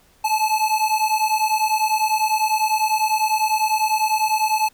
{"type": "beating tone pair", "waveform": "square", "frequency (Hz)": [860, 870], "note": ["A5", "A5"], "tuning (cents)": [-40, -20], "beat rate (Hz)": 10, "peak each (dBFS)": [-21, -21], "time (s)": [0.24, 4.69], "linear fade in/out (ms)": 10, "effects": ["pink hiss -56 dBFS RMS until 4.73 s"]}